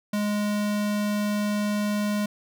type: tone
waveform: square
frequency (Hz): 207.7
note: G#3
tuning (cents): 0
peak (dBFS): -24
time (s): 0.13-2.26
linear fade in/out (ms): 5
effects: none